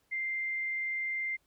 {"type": "tone", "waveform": "sine", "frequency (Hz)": 2093, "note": "C7", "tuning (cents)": 0, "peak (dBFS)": -31, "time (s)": [0.11, 1.37], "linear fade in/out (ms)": 20, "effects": ["pink hiss -73 dBFS RMS until 1.46 s"]}